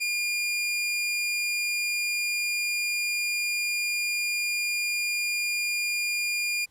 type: tone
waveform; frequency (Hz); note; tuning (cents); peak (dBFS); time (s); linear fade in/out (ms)
sawtooth; 2416; D7; +48; -22; 0-6.66; 20
effects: pink hiss -65 dBFS RMS until 6.7 s + low-pass 12000 Hz 12 dB/octave